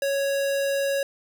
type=tone; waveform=square; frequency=554.4 Hz; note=C#5; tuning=in tune; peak=-23 dBFS; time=0.02-1.03 s; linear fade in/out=2 ms; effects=none